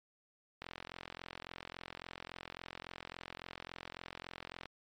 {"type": "click train", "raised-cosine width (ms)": 0.3, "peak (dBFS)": -27, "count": 177, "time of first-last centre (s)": [0.62, 4.657], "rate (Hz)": 43.6, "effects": ["MP3 64 kbps"]}